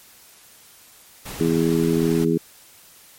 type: noise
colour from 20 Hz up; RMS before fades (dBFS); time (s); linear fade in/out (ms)
pink; -34; 1.25-2.25; 10
type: harmonic tone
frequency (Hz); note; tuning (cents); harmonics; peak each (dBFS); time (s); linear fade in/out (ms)
82.41; E2; 0; 2 / 3 / 4 / 5; -22 / -22 / -22 / -22; 1.4-2.38; 10
effects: white hiss -49 dBFS RMS until 3.18 s + MP3 64 kbps